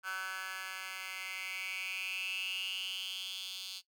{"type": "tone with high-pass filter sweep", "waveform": "10% pulse", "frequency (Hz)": 188.5, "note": "F#3", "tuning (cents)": 32, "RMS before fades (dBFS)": -40, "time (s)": [0.03, 3.82], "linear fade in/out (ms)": 50, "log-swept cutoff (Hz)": [1500, 3800], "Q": 7.9, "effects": ["noise-tail reverb RT60 0.1 s tail -17 dB re dry"]}